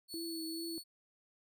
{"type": "tone", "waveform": "sawtooth", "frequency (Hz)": 4418, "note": "C#8", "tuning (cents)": -7, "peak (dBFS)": -40, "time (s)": [0.08, 0.84], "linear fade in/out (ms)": 50}
{"type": "tone with vibrato", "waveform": "sine", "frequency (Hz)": 327.6, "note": "E4", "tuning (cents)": -11, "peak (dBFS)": -40, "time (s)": [0.14, 0.78], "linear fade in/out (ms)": 0, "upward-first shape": "triangle", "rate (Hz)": 2.4, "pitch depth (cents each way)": 40}
{"effects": []}